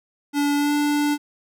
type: tone with pitch glide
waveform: square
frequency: 288.1 to 293 Hz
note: D4 to D4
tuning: -33 to -4 cents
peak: -19 dBFS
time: 0.33-1.18 s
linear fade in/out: 50 ms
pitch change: +29 cents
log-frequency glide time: 0.56-0.73 s
effects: none